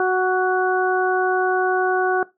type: harmonic tone with a mistuned harmonic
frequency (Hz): 370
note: F#4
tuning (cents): 0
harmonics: 1 / 2 / 3 / 4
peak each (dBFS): -19 / -21 / -27 / -23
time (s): 0-2.23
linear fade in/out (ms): 2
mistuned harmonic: 3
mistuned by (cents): +19
effects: noise-tail reverb RT60 0.2 s tail -19 dB re dry